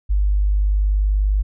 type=tone; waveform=sine; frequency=50.2 Hz; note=G1; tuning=42 cents sharp; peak=-14 dBFS; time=0.09-1.43 s; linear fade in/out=20 ms; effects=none